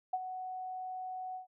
sine tone with ADSR envelope, 743 Hz, F#5, 7 cents sharp, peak -28 dBFS, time 0.13-1.47 s, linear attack 7 ms, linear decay 42 ms, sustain -10 dB, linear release 120 ms, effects none

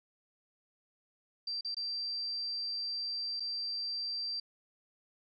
sine tone with dropouts, 4699 Hz, D8, in tune, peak -34 dBFS, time 1.47-4.4 s, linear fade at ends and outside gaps 5 ms, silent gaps 1.61-1.647 / 1.746-1.767 / 3.398-3.403 s, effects none

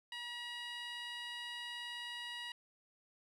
15% pulse tone with band-pass filter, 959 Hz, A#5, 49 cents sharp, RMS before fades -45 dBFS, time 0.12-2.52 s, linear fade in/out 2 ms, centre 2900 Hz, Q 0.95, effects none

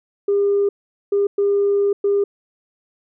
sine tone bursts at uneven times, 402.6 Hz, G4, 46 cents sharp, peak -13 dBFS, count 4, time 0.28-0.69 / 1.12-1.27 / 1.38-1.93 / 2.04-2.24 s, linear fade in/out 5 ms, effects tanh soft clip ceiling -10 dBFS

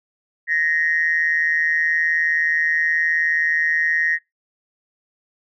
sine tone with amplitude modulation, 1864.7 Hz, A#6, in tune, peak -12 dBFS, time 0.47-4.19 s, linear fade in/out 50 ms, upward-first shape sine, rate 159 Hz, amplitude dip 85%, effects noise-tail reverb RT60 0.2 s tail -25 dB re dry + tanh soft clip ceiling -8 dBFS

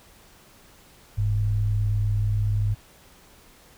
sine tone pair together, 43.18 / 103.83 Hz, F1 / G#2, -19 / 0 cents, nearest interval octave + minor third, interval 1519 cents, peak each -27 / -21 dBFS, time 1.17-2.75 s, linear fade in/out 20 ms, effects pink hiss -53 dBFS RMS until 3.77 s

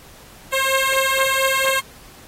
10% pulse beating tone pair, 532 / 536.3 Hz, C5 / C5, +29 / +43 cents, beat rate 4.3 Hz, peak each -11 dBFS, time 0.52-1.81 s, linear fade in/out 20 ms, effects pink hiss -45 dBFS RMS until 2.27 s + AAC 48 kbps

